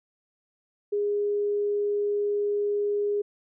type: tone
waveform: sine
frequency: 411 Hz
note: G#4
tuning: 18 cents flat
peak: -23 dBFS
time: 0.92-3.22 s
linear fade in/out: 10 ms
effects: none